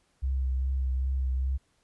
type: tone with vibrato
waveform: sine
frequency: 65.41 Hz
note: C2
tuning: in tune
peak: -25 dBFS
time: 0.22-1.58 s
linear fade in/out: 20 ms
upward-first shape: triangle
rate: 2.5 Hz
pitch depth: 32 cents each way
effects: pink hiss -70 dBFS RMS until 1.83 s + resampled to 24000 Hz